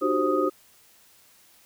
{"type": "tone cluster", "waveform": "sine", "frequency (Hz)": [302, 366.3, 387.3, 527, 1247], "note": ["D4", "F#4", "G4", "C5", "D#6"], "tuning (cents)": [48, -17, -21, 12, 3], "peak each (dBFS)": -27, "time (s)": [0.01, 0.5], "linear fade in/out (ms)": 20, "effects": ["white hiss -57 dBFS RMS until 1.65 s"]}